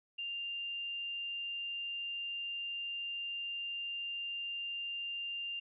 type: tone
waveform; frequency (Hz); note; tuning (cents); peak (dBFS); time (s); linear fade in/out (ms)
sine; 2793; F7; -1; -37; 0.18-5.6; 10
effects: none